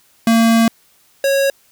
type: tone pair in turn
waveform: square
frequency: 228 / 550 Hz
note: A#3 / C#5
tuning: -38 / -14 cents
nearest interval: octave + minor third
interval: 1524 cents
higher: second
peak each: -10 / -13 dBFS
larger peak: first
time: 0.27-0.68 / 1.24-1.5 s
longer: first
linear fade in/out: 2 ms
effects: white hiss -54 dBFS RMS until 1.71 s